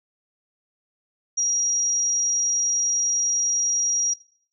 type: tone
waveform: sine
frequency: 5710 Hz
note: F8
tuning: 37 cents sharp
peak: -20 dBFS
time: 1.37-4.14 s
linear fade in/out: 10 ms
effects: noise-tail reverb RT60 0.6 s tail -17 dB re dry